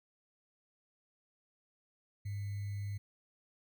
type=tone with sample-and-hold; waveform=sine; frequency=101.2 Hz; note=G#2; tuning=44 cents flat; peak=-36 dBFS; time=2.25-2.98 s; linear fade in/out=10 ms; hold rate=2100 Hz; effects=none